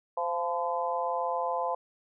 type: harmonic tone with a mistuned harmonic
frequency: 172.8 Hz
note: F3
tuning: 18 cents flat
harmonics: 3 / 4 / 5 / 6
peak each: -33 / -33 / -33 / -33 dBFS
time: 0.17-1.75 s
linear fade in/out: 5 ms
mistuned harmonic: 6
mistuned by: -31 cents
effects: none